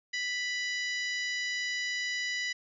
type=harmonic tone with a mistuned harmonic; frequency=987.8 Hz; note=B5; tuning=in tune; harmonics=2 / 3 / 4 / 5 / 6 / 7; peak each=-32 / -40 / -41 / -41 / -46 / -47 dBFS; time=0.13-2.53 s; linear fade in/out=10 ms; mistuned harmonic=6; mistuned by=-28 cents; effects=none